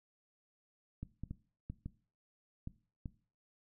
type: clicks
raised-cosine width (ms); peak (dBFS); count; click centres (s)
5; -29; 7; 1.03 / 1.236 / 1.31 / 1.7 / 1.86 / 2.674 / 3.058
effects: noise-tail reverb RT60 0.4 s tail -18 dB re dry